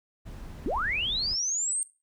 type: noise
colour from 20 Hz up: brown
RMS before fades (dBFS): -40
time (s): 0.25-1.36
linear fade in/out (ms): 20
type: linear sweep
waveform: sine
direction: up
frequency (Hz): 218.3 to 8760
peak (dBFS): -26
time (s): 0.66-1.83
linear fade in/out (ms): 0
effects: noise-tail reverb RT60 0.3 s tail -19 dB re dry